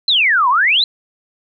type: exponential two-way sweep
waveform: sine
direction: down then up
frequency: 4186 to 948 to 4186 Hz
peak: -10 dBFS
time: 0.08-0.84 s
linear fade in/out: 2 ms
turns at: 0.49 s
effects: none